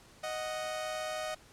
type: tone pair together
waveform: sawtooth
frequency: 622.3 / 740 Hz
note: D#5 / F#5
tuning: 0 / 0 cents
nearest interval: minor third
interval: 300 cents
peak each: -32 / -37 dBFS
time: 0.23-1.35 s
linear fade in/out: 10 ms
effects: pink hiss -58 dBFS RMS until 1.52 s + low-pass 10000 Hz 12 dB/octave